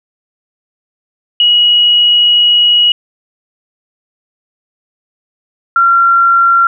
sine tone pair in turn, 2907 / 1371.9 Hz, F#7 / F6, -31 / -31 cents, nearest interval octave + minor second, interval 1300 cents, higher first, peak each -5 dBFS, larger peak neither, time 1.4-2.92 / 5.76-6.67 s, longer first, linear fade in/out 2 ms, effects none

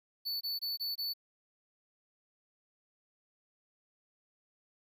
square tone bursts, 4473 Hz, C#8, 15 cents sharp, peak -34 dBFS, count 5, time 0.25-1.138 s, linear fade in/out 20 ms, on 160 ms, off 22 ms, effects 12-bit

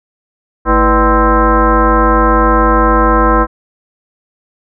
sine tone with frequency modulation, 493.9 Hz, B4, in tune, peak -6 dBFS, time 0.65-3.47 s, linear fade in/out 50 ms, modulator 273 Hz, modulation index 3.3, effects none

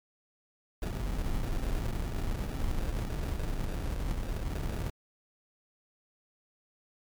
brown noise with sample-and-hold, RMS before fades -32 dBFS, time 0.82-4.9 s, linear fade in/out 5 ms, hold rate 1050 Hz, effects MP3 96 kbps

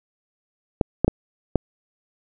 clicks, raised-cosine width 2 ms, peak -3 dBFS, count 4, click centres 0.812 / 1.046 / 1.08 / 1.557 s, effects none

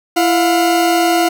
40% pulse tone pair together, 335.8 / 711.5 Hz, E4 / F5, +32 / +32 cents, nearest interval octave + minor second, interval 1300 cents, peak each -13 dBFS, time 0.16-1.29 s, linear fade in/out 10 ms, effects none

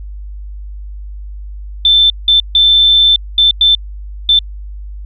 sine tone bursts at uneven times, 3542 Hz, A7, 11 cents sharp, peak -5 dBFS, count 6, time 1.85-2.1 / 2.28-2.4 / 2.55-3.16 / 3.38-3.51 / 3.61-3.75 / 4.29-4.39 s, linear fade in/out 2 ms, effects added 50 Hz sine -24 dBFS peak until 5.05 s

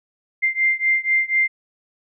sine beating tone pair, 2093 / 2097.1 Hz, C7 / C7, 0 / +3 cents, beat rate 4.1 Hz, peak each -19 / -20 dBFS, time 0.42-1.48 s, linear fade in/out 20 ms, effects none

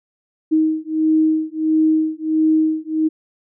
sine beating tone pair, 313.8 / 315.3 Hz, D#4 / D#4, +15 / +23 cents, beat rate 1.5 Hz, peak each -17 dBFS, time 0.51-3.09 s, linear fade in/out 20 ms, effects none

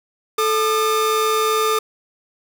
45% pulse tone pair together, 437.4 / 1209.6 Hz, A4 / D#6, -10 / -49 cents, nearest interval octave + tritone, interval 1761 cents, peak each -19 dBFS, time 0.38-1.79 s, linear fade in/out 5 ms, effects none

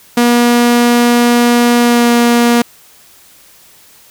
sawtooth tone with pitch glide, 239.7 to 237.6 Hz, A#3 to A#3, +48 to +33 cents, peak -3 dBFS, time 0.17-2.62 s, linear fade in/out 5 ms, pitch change -15 cents, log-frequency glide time 1.79-2.1 s, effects white hiss -43 dBFS RMS until 4.1 s

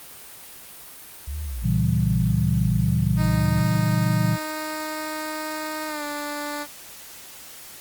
sine tone with vibrato, 65.41 Hz, C2, in tune, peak -27 dBFS, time 1.27-3.61 s, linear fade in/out 10 ms, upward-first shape sine, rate 1.9 Hz, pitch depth 270 cents each way
sine chord, A# diminished seventh, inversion none, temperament equal with one note detuned, 116.54 / 138.59 / 164.81 / 193.75 Hz, A#2 / C#3 / E3 / G3, 0 / 0 / 0 / -20 cents, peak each -22 / -27 / -23 / -26 dBFS, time 1.62-4.38 s, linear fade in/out 50 ms
10% pulse tone with pitch glide, 309.6 to 293.2 Hz, D#4 to D4, -9 to -3 cents, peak -20 dBFS, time 3.16-6.67 s, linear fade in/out 50 ms, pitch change -94 cents, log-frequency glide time 5.87-6.04 s
effects white hiss -42 dBFS RMS until 7.8 s + Opus 32 kbps

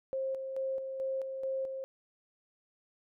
sine tone with tremolo, 532 Hz, C5, 29 cents sharp, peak -31 dBFS, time 0.13-1.84 s, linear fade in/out 0 ms, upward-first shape square, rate 2.3 Hz, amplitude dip 45%, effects none

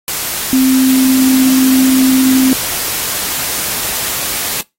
sine tone in noise, 261.6 Hz, C4, in tune, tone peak -7 dBFS, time 0.53-2.53 s, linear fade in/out 0 ms, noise white, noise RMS -18 dBFS, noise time 0.08-4.61 s, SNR +8 dB, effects noise-tail reverb RT60 0.2 s tail -22 dB re dry + AAC 48 kbps

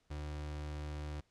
35% pulse tone, 75 Hz, D2, 37 cents sharp, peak -38 dBFS, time 0.1-1.21 s, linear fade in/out 10 ms, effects pink hiss -75 dBFS RMS until 1.3 s + low-pass 7000 Hz 12 dB/octave

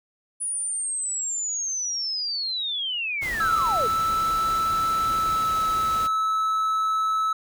sine linear sweep, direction down, 9820 to 396 Hz, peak -25 dBFS, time 0.4-3.88 s, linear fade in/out 20 ms
pink noise, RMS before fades -36 dBFS, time 3.21-6.08 s, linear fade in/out 20 ms
triangle tone with pitch glide, 1318.5 to 1301.9 Hz, E6 to E6, 0 to -22 cents, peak -19 dBFS, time 3.4-7.33 s, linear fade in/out 5 ms, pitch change -22 cents, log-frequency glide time 5.05-5.57 s
effects none

